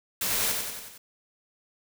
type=noise with echo; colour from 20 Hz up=white; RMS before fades=-28 dBFS; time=0.21-0.52 s; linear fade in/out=5 ms; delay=92 ms; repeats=5; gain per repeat=-4 dB; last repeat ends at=0.98 s; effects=none